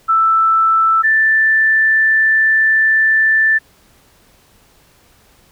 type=tone pair in turn; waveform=sine; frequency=1323 / 1766 Hz; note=E6 / A6; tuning=+6 / +6 cents; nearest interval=perfect fourth; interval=500 cents; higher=second; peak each=-9 dBFS; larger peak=neither; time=0.08-1.03 / 1.03-3.59 s; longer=second; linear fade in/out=20 ms; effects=pink hiss -51 dBFS RMS until 5.51 s